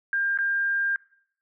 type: tone with dropouts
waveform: sine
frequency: 1600 Hz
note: G6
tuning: 35 cents sharp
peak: -22 dBFS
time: 0.13-0.96 s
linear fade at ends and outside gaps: 1 ms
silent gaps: 0.375-0.387 s
effects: noise-tail reverb RT60 0.7 s tail -22 dB re dry